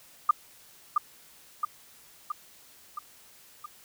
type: tone with echo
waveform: sine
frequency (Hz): 1209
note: D6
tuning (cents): +50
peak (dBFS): -15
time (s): 0.29-0.31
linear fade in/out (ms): 5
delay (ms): 670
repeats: 5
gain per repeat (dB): -4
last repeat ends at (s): 3.66
effects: white hiss -55 dBFS RMS until 3.84 s